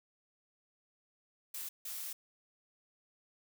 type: noise bursts at uneven times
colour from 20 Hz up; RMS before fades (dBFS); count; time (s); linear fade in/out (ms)
blue; -42; 2; 1.54-1.69 / 1.85-2.13; 5
effects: none